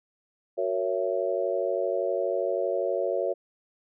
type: chord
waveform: sine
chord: F# dominant seventh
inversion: none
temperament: just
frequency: 370 / 462.5 / 555 / 666 Hz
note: F#4 / A#4 / C#5 / E5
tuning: 0 / -14 / +2 / +18 cents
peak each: -31 / -31 / -28 / -31 dBFS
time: 0.57-3.34 s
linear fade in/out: 20 ms
effects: none